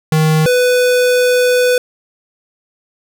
square tone pair in turn, 156.6 / 497.2 Hz, D#3 / B4, +11 / +12 cents, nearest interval octave + minor sixth, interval 2001 cents, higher second, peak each -10 dBFS, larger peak neither, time 0.12-0.46 / 0.46-1.78 s, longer second, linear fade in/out 2 ms, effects none

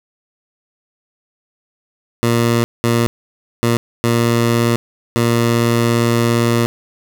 15% pulse tone bursts at uneven times, 117.4 Hz, A#2, 13 cents sharp, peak -6 dBFS, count 5, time 2.23-2.64 / 2.84-3.07 / 3.63-3.77 / 4.04-4.76 / 5.16-6.66 s, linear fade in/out 0 ms, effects none

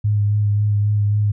sine tone with vibrato, 103.83 Hz, G#2, in tune, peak -14 dBFS, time 0.04-1.32 s, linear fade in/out 10 ms, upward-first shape sine, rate 3.7 Hz, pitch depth 19 cents each way, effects none

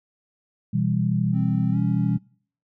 sine chord, E minor, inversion second, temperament just, 123.61 / 164.81 / 197.78 Hz, B2 / E3 / G3, +2 / 0 / +16 cents, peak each -24 / -24 / -24 dBFS, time 0.73-2.18 s, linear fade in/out 10 ms
triangle tone with pitch glide, 261.6 to 278.8 Hz, C4 to C#4, 0 to +10 cents, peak -27 dBFS, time 1.32-2.19 s, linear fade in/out 50 ms, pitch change +110 cents, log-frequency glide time 1.71-1.77 s
effects noise-tail reverb RT60 0.5 s tail -24 dB re dry

